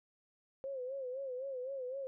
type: tone with vibrato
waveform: sine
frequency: 524 Hz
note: C5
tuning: 2 cents sharp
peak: -38 dBFS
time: 0.64-2.07 s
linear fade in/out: 0 ms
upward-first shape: sine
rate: 3.9 Hz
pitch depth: 95 cents each way
effects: none